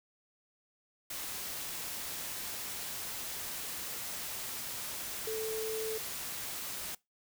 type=tone in noise; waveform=sine; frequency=440 Hz; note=A4; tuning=in tune; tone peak=-34 dBFS; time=5.27-5.98 s; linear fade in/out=5 ms; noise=white; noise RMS=-40 dBFS; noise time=1.1-6.95 s; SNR=+3 dB; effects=noise-tail reverb RT60 0.2 s tail -22 dB re dry